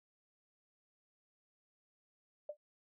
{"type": "tone with exponential decay", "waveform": "sine", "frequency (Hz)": 595, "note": "D5", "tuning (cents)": 22, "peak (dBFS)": -36, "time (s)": [2.49, 2.57], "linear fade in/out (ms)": 5, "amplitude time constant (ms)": 16, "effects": []}